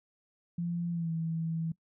sine tone with pitch glide, 171.9 to 163.29 Hz, F3 to E3, -27 to -16 cents, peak -30 dBFS, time 0.58-1.72 s, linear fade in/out 5 ms, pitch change -89 cents, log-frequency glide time 0.91-1.11 s, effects noise-tail reverb RT60 0.1 s tail -21 dB re dry

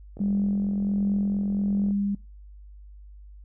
click train, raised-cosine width 2 ms, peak -28 dBFS, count 78, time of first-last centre 0.17-1.908 s, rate 44.3 Hz
sine tone with tremolo, 200.7 Hz, G3, 41 cents sharp, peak -21 dBFS, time 0.2-2.15 s, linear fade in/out 5 ms, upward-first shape triangle, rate 1.4 Hz, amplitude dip 30%
effects noise-tail reverb RT60 0.3 s tail -25 dB re dry + added 50 Hz sine -43 dBFS peak until 3.44 s

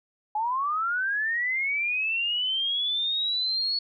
sine linear sweep, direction up, 830.6 to 4405 Hz, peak -24 dBFS, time 0.35-3.79 s, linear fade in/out 5 ms, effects none

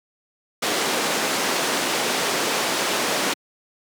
pink band-pass noise, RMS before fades -23 dBFS, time 0.62-3.34 s, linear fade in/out 10 ms, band 290 to 8700 Hz, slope 12 dB/octave, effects high-pass 150 Hz 12 dB/octave

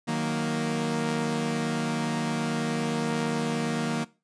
sawtooth chord, D# minor, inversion none, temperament equal, 155.56 / 185 / 233.1 Hz, D#3 / F#3 / A#3, 0 / 0 / 0 cents, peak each -27 / -30 / -24 dBFS, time 0.07-4.05 s, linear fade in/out 20 ms, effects noise-tail reverb RT60 0.3 s tail -20 dB re dry + resampled to 22050 Hz

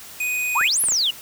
square tone, 2489 Hz, D#7, in tune, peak -22 dBFS, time 0.2-0.68 s, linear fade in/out 5 ms
sine exponential two-way sweep, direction up then down, 830 to 11580 to 2751 Hz, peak -17 dBFS, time 0.55-1.11 s, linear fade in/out 10 ms, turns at 0.81 s
clicks, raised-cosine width 0.5 ms, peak -18 dBFS, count 4, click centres 0.612 / 0.839 / 0.886 / 0.921 s
effects white hiss -40 dBFS RMS until 1.21 s

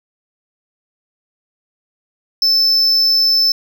triangle tone, 5274 Hz, E8, in tune, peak -9 dBFS, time 2.42-3.52 s, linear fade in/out 2 ms, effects 8-bit

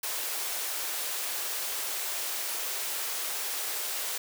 white high-pass noise, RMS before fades -33 dBFS, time 0.03-4.18 s, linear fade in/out 5 ms, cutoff 380 Hz, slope 24 dB/octave, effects none

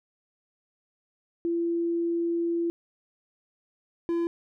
sine / triangle tone pair in turn, 338.9 / 338.9 Hz, E4 / E4, +48 / +48 cents, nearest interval unison, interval 0 cents, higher neither, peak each -24 / -22 dBFS, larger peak second, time 1.45-2.7 / 4.09-4.27 s, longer first, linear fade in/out 0 ms, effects none

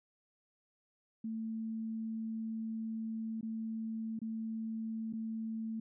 sine tone with dropouts, 222.8 Hz, A3, 22 cents sharp, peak -36 dBFS, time 1.24-5.8 s, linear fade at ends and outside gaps 5 ms, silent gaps 3.411-3.428 / 4.191-4.216 / 5.127-5.134 s, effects none

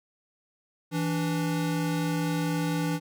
square tone pair together, 164.81 / 291.8 Hz, E3 / D4, 0 / -11 cents, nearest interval minor seventh, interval 989 cents, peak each -28 / -31 dBFS, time 0.91-3 s, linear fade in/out 50 ms, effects none

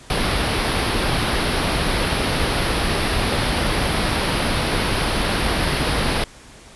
pink band-stop noise, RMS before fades -20 dBFS, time 0.1-6.24 s, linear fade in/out 2 ms, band 5100 to 10000 Hz, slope 48 dB/octave, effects pink hiss -44 dBFS RMS until 6.75 s + resampled to 24000 Hz

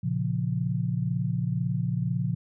sine chord, Bb minor, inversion none, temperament equal, 116.54 / 138.59 / 174.61 Hz, Bb2 / Db3 / F3, 0 / 0 / 0 cents, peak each -29 dBFS, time 0.03-2.35 s, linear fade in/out 10 ms, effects none

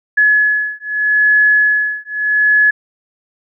sine beating tone pair, 1700 / 1700.8 Hz, G#6 / G#6, +40 / +41 cents, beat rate 0.8 Hz, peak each -13 dBFS, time 0.17-2.71 s, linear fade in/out 10 ms, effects none

